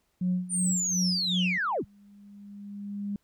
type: tone with tremolo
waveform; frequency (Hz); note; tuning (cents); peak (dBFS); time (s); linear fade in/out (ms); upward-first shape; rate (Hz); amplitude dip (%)
sine; 181.4; F#3; -34; -22; 0.21-1.58; 5; sine; 2.7; 85
type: linear sweep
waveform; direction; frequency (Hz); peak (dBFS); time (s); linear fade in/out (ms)
sine; down; 9230 to 37.61; -25; 0.49-1.85; 50
type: tone with exponential growth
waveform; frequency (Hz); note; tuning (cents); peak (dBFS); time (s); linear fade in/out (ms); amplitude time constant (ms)
sine; 202.5; G#3; -43; -28; 1.27-3.16; 2; 410
effects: tanh soft clip ceiling -19 dBFS + pink hiss -73 dBFS RMS until 3.23 s